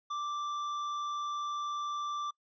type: tone with tanh clipping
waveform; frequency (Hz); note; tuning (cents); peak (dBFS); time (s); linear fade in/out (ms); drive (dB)
sine; 1174.7; D6; 0; -35; 0.1-2.31; 10; 10
effects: noise-tail reverb RT60 0.1 s tail -25 dB re dry + resampled to 16000 Hz